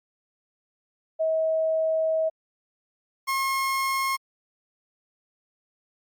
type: tone pair in turn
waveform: sine / 30% pulse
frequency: 640 / 1076.3 Hz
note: D#5 / C6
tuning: +49 / +49 cents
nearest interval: major sixth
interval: 900 cents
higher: second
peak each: -21 dBFS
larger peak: neither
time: 1.19-2.3 / 3.27-4.17 s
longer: first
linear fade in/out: 20 ms
effects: Opus 48 kbps

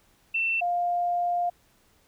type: tone pair in turn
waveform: sine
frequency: 2686 / 702.6 Hz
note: E7 / F5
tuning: +32 / +10 cents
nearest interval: octave + major seventh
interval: 2322 cents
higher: first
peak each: -23 dBFS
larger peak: neither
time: 0.34-0.61 / 0.61-1.5 s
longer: second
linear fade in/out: 10 ms
effects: pink hiss -63 dBFS RMS until 2.07 s

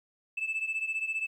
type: beating tone pair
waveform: sine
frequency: 2624 / 2639 Hz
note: E7 / E7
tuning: -9 / +1 cents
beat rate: 15 Hz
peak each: -30 / -33 dBFS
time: 0.37-1.27 s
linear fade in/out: 10 ms
effects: tanh soft clip ceiling -26 dBFS + 11-bit

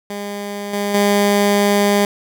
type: tone with level steps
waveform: 15% pulse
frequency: 203.3 Hz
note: G#3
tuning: 37 cents flat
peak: -18 / -12 / -6 dBFS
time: 0.1-2.05 s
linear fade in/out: 2 ms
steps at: 0.73 / 0.94 s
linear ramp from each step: 5 ms
effects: none

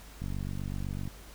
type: click train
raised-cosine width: 5 ms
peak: -24 dBFS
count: 42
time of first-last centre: 0.22-1.076 s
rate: 47.9 Hz
effects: added 50 Hz sine -49 dBFS peak until 1.34 s + pink hiss -52 dBFS RMS until 1.34 s

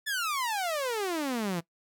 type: exponential sweep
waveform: sawtooth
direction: down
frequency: 1773 to 162.4 Hz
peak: -25 dBFS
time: 0.06-1.61 s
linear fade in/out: 20 ms
effects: noise-tail reverb RT60 0.1 s tail -20 dB re dry

